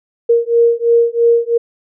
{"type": "beating tone pair", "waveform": "sine", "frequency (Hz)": [466.2, 469.2], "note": ["A#4", "A#4"], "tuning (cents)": [0, 11], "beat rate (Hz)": 3, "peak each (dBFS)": [-12, -12], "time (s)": [0.29, 1.58], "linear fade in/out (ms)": 10, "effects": []}